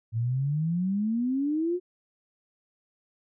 sine exponential sweep, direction up, 110 to 366.9 Hz, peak -24 dBFS, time 0.12-1.8 s, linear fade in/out 50 ms, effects none

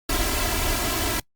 pink noise with comb filter, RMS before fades -24 dBFS, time 0.09-1.2 s, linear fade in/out 5 ms, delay 3 ms, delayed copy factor +1, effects noise-tail reverb RT60 0.1 s tail -26 dB re dry + Opus 48 kbps

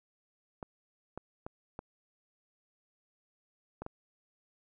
clicks, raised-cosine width 1 ms, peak -26 dBFS, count 6, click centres 0.628 / 1.176 / 1.465 / 1.791 / 3.82 / 3.864 s, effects none

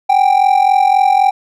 triangle ring-modulated tone, 784 Hz, G5, in tune, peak -3 dBFS, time 0.09-1.31 s, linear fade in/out 10 ms, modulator 21.9 Hz, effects none

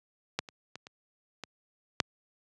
clicks, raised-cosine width 0.2 ms, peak -11 / -28 / -25 / -29 / -21 / -6 dBFS, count 6, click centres 0.39 / 0.488 / 0.756 / 0.869 / 1.437 / 2.002 s, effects high-pass 100 Hz 12 dB/octave + resampled to 22050 Hz

